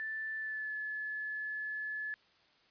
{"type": "tone with pitch glide", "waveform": "sine", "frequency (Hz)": [1760, 1719.8], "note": ["A6", "A6"], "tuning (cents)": [0, -40], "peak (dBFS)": -36, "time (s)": [0, 2.14], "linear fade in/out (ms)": 0, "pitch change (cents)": -40, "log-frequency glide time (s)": [0.38, 0.74], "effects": ["white hiss -67 dBFS RMS until 2.7 s", "resampled to 11025 Hz"]}